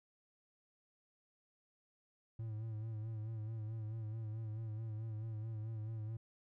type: tone with vibrato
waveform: triangle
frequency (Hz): 110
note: A2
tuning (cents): 0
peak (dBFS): -38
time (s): 2.39-6.17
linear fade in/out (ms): 5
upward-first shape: sine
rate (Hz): 4.6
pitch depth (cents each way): 53
effects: none